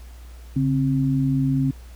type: tone pair together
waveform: sine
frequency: 140.43 / 265.1 Hz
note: C#3 / C4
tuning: +23 / +23 cents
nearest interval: major seventh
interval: 1100 cents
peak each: -20 / -21 dBFS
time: 0.56-1.71 s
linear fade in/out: 5 ms
effects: added 60 Hz sine -38 dBFS peak until 1.95 s + pink hiss -52 dBFS RMS until 1.95 s